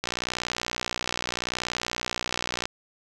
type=click train; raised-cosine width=0.2 ms; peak=-10 dBFS; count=160; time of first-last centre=0.04-2.655 s; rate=60.8 Hz; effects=none